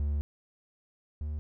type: tone pair in turn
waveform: triangle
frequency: 72.9 / 75.21 Hz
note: D2 / D2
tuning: -12 / +42 cents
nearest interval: minor second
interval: 54 cents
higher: second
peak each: -25 / -30 dBFS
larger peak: first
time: 0-0.21 / 1.21-1.39 s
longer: first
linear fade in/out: 0 ms
effects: none